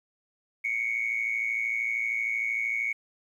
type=tone with amplitude modulation; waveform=sine; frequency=2217 Hz; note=C#7; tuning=in tune; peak=-22 dBFS; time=0.64-2.93 s; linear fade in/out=10 ms; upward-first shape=sine; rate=113 Hz; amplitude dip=75%; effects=tanh soft clip ceiling -19 dBFS + 10-bit